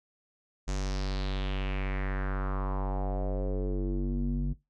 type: tone with low-pass filter sweep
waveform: square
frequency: 48 Hz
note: G1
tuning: 36 cents flat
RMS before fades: -30 dBFS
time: 0.67-4.54 s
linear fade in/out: 20 ms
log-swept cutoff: 6900 to 190 Hz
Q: 3.4
effects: noise-tail reverb RT60 0.2 s tail -19 dB re dry